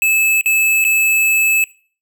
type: tone with dropouts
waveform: square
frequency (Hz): 2608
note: E7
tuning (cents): -19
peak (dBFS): -12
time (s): 0.02-1.64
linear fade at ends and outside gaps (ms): 1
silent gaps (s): 0.411-0.459 / 0.842-0.849
effects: noise-tail reverb RT60 0.4 s tail -19 dB re dry